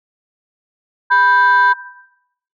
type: tone pair together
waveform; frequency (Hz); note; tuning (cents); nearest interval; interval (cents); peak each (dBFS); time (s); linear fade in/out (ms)
sine; 987.8 / 1569.5; B5 / G6; 0 / +2; minor sixth; 802; -10; 1.1-1.74; 20
effects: noise-tail reverb RT60 0.8 s tail -17 dB re dry + tanh soft clip ceiling -4 dBFS